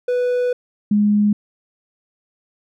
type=tone pair in turn; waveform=triangle / sine; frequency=493.9 / 207.7 Hz; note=B4 / G#3; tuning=0 / 0 cents; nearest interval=octave + minor third; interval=1500 cents; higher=first; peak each=-14 / -12 dBFS; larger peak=second; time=0.08-0.53 / 0.91-1.33 s; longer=first; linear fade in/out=5 ms; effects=none